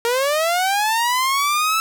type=linear sweep; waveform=sawtooth; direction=up; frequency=460 to 1324 Hz; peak=-13 dBFS; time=0.05-1.8 s; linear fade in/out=0 ms; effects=none